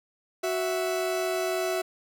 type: tone pair together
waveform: 40% pulse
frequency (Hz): 370.6 / 659.3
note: F#4 / E5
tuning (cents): +3 / 0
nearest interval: minor seventh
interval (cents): 997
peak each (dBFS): -28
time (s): 0.43-1.82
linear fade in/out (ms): 10
effects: none